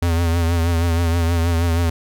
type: tone with vibrato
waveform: square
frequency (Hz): 84.3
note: E2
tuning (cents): +39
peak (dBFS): -16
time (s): 0.02-1.9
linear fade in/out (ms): 5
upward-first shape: triangle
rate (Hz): 6.3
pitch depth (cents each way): 59
effects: none